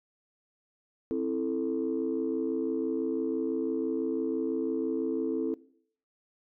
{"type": "chord", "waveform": "sine", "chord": "A minor", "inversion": "first", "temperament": "just", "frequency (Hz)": [264, 330, 440], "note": ["C4", "E4", "A4"], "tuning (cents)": [16, 2, 0], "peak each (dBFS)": -31, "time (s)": [1.11, 5.54], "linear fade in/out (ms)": 0, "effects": ["noise-tail reverb RT60 0.6 s tail -20 dB re dry", "tanh soft clip ceiling -20 dBFS"]}